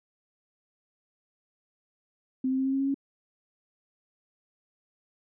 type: tone with pitch steps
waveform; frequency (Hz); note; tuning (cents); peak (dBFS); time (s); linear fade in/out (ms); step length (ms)
sine; 260 / 262.6 / 265.2 / 267.8 / 270.4 / 273.1 / 275.8; C4 / C4 / C4 / C4 / C#4 / C#4 / C#4; -11 / +6 / +23 / +40 / -43 / -26 / -9; -24; 2.44-2.944; 5; 72
effects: none